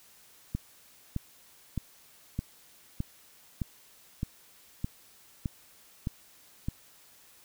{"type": "click train", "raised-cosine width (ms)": 5, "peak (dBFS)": -18, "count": 11, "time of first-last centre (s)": [0.55, 6.685], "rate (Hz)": 1.63, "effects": ["white hiss -58 dBFS RMS until 7.44 s"]}